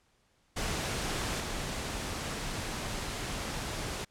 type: noise with level steps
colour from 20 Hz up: pink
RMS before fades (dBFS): -33 / -36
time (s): 0.56-4.05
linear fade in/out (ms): 10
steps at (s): 1.4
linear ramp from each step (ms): 2
effects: pink hiss -70 dBFS RMS until 4.1 s + low-pass 9000 Hz 12 dB/octave